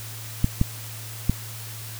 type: clicks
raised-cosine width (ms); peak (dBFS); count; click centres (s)
5; -6; 3; 0.444 / 0.614 / 1.296
effects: added 111 Hz sine -37 dBFS peak until 1.99 s + white hiss -39 dBFS RMS until 1.99 s